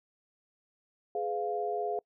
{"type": "chord", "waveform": "sine", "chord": "F diminished", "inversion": "first", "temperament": "just", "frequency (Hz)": [419.1, 502.9, 698.5], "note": ["Ab4", "Cb5", "F5"], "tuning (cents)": [16, 31, 0], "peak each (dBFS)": [-33, -39, -33], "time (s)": [1.15, 1.99], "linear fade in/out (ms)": 2, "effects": ["noise-tail reverb RT60 0.1 s tail -26 dB re dry"]}